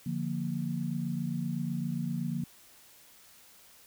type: chord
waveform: sine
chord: Bb major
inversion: first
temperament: equal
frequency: 146.83 / 174.61 / 233.1 Hz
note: D3 / F3 / Bb3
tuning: 0 / 0 / 0 cents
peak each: -35 / -34 / -35 dBFS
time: 0.06-2.44 s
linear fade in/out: 5 ms
effects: white hiss -57 dBFS RMS until 3.86 s